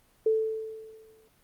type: tone with exponential decay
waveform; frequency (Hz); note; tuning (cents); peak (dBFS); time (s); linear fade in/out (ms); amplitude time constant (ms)
sine; 440.4; A4; +2; -19; 0.26-1.28; 5; 220
effects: pink hiss -64 dBFS RMS until 1.43 s + Opus 32 kbps